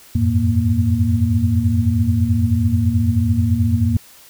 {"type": "tone cluster", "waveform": "sine", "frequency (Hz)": [87.2, 96.4, 110.3, 233.8], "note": ["F2", "G2", "A2", "A#3"], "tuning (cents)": [-2, -28, 5, 5], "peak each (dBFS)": -19, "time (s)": [0.15, 3.97], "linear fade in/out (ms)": 5, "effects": ["white hiss -45 dBFS RMS until 4.29 s"]}